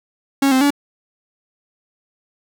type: tone with pitch steps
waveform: 45% pulse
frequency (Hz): 275 / 260.9 / 285.6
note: C#4 / C4 / D4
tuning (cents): -14 / -5 / -48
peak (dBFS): -12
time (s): 0.42-0.705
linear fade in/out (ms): 5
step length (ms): 95
effects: none